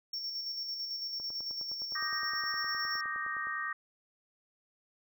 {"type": "tone with tremolo", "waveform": "triangle", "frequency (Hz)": 5470, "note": "F8", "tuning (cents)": -37, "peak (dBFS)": -33, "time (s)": [0.13, 3.01], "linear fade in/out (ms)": 5, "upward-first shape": "square", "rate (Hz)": 9, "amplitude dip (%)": 35}
{"type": "click train", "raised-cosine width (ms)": 1, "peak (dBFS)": -38, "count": 23, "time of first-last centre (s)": [1.2, 3.47], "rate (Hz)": 9.69}
{"type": "chord", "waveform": "sine", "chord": "Eb major seventh", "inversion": "third", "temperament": "equal", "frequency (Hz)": [1174.7, 1244.5, 1568, 1864.7], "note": ["D6", "Eb6", "G6", "Bb6"], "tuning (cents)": [0, 0, 0, 0], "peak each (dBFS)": [-40, -41, -41, -36], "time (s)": [1.95, 3.73], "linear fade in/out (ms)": 5}
{"effects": []}